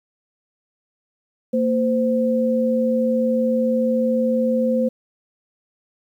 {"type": "tone pair together", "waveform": "sine", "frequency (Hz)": [230, 516.3], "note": ["A#3", "C5"], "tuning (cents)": [-23, -23], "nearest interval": "octave + major second", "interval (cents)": 1400, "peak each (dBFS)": -19, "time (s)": [1.53, 4.89], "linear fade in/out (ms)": 10, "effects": ["9-bit"]}